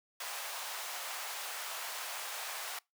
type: high-pass noise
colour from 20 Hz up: pink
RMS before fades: -41 dBFS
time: 0.2-2.79 s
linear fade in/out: 5 ms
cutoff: 690 Hz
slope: 24 dB/octave
effects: noise-tail reverb RT60 0.2 s tail -24 dB re dry